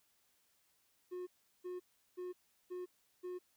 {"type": "tone bursts", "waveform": "triangle", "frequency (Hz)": 361.3, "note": "F#4", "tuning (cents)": -41, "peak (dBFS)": -39, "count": 5, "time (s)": [1.11, 3.39], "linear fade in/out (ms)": 20, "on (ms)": 160, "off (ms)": 370, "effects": ["white hiss -75 dBFS RMS until 3.56 s"]}